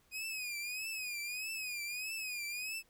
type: tone with vibrato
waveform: sawtooth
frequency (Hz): 2489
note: D#7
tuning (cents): 0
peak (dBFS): -35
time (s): 0.11-2.83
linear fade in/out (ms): 50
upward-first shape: triangle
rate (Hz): 1.6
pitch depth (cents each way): 120
effects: pink hiss -70 dBFS RMS until 2.89 s